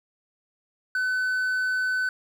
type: tone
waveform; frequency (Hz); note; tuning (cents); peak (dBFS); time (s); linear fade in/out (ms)
triangle; 1510; F#6; +35; -21; 0.95-2.09; 2
effects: 10-bit